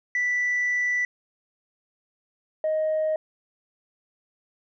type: tone pair in turn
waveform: sine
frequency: 1972 / 624.9 Hz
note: B6 / D#5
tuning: -3 / +7 cents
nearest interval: octave + minor sixth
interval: 1990 cents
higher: first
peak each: -20 dBFS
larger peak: neither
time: 0.15-1.05 / 2.64-3.16 s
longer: first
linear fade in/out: 2 ms
effects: tanh soft clip ceiling -19 dBFS